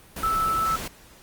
sine tone in noise, 1314 Hz, E6, 6 cents flat, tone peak -21 dBFS, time 0.23-0.76 s, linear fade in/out 5 ms, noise pink, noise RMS -33 dBFS, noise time 0.16-0.88 s, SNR +9 dB, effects pink hiss -51 dBFS RMS until 1.22 s + Opus 32 kbps

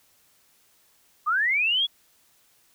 sine linear sweep, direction up, 1159 to 3416 Hz, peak -20 dBFS, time 1.26-1.87 s, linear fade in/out 20 ms, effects white hiss -62 dBFS RMS until 2.74 s

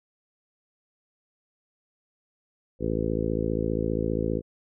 harmonic tone, 55 Hz, A1, in tune, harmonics 1 / 2 / 3 / 4 / 5 / 6 / 7 / 8 / 9, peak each -33 / -33 / -33 / -33 / -33 / -33 / -33 / -33 / -33 dBFS, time 2.79-4.42 s, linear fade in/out 50 ms, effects none

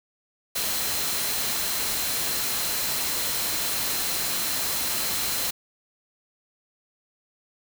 sine tone in noise, 4100 Hz, C8, 36 cents flat, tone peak -35 dBFS, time 0.55-5.51 s, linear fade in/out 10 ms, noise white, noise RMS -27 dBFS, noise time 0.55-5.51 s, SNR -11 dB, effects none

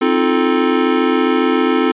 square chord, F dominant seventh, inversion second, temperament just, 261.9 / 314.3 / 349.2 / 436.5 Hz, C4 / Eb4 / F4 / A4, +2 / +18 / 0 / -14 cents, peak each -17 / -20 / -19 / -19 dBFS, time 0.01-1.92 s, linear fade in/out 10 ms, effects resampled to 8000 Hz

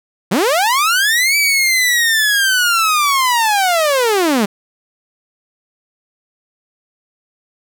sawtooth linear two-way sweep, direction up then down, 156.2 to 2319 to 191 Hz, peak -8 dBFS, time 0.31-4.46 s, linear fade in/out 10 ms, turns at 1.37 s, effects none

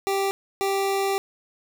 25% pulse tone pair in turn, 392 / 392 Hz, G4 / G4, 0 / 0 cents, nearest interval unison, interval 0 cents, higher neither, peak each -18 dBFS, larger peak neither, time 0.07-0.31 / 0.61-1.18 s, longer second, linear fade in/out 0 ms, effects none

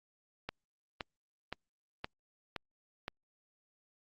click train, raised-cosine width 0.3 ms, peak -21 dBFS, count 6, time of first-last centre 0.49-3.081 s, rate 1.93 Hz, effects Opus 48 kbps

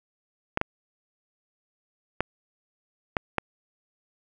clicks, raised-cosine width 0.5 ms, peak -8 dBFS, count 5, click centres 0.574 / 0.614 / 2.206 / 3.168 / 3.383 s, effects none

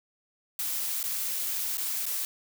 blue noise with dropouts, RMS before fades -31 dBFS, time 0.59-2.25 s, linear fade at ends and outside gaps 1 ms, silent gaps 1.029-1.039 / 1.772-1.78 / 2.056-2.064 s, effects none

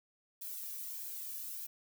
violet noise with flanger, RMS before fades -43 dBFS, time 0.41-1.67 s, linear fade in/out 10 ms, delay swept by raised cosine 1.2 to 1.75 ms, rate 1.6 Hz, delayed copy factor +0.65, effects none

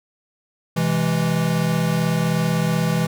square chord, C augmented, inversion none, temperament equal with one note detuned, 128.86 / 164.81 / 207.7 Hz, C3 / E3 / G#3, -26 / 0 / 0 cents, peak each -26 / -20 / -26 dBFS, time 0.76-3.07 s, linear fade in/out 10 ms, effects none

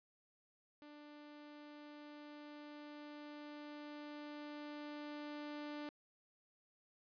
sawtooth tone with level ramp, 295.7 Hz, D4, 12 cents sharp, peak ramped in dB -51 to -40 dBFS, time 0.82-5.89 s, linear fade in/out 0 ms, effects resampled to 11025 Hz

